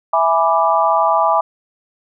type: chord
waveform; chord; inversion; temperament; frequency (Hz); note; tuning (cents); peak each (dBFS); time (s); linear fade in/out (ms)
sine; E dominant seventh; none; equal; 659.3 / 830.6 / 987.8 / 1174.7; E5 / G#5 / B5 / D6; 0 / 0 / 0 / 0; -17; 0.13-1.41; 5
effects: none